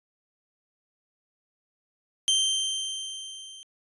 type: tone with level ramp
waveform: sawtooth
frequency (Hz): 3136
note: G7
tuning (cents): 0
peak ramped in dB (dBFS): -16 to -40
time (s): 2.28-3.63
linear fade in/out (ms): 0
effects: resampled to 24000 Hz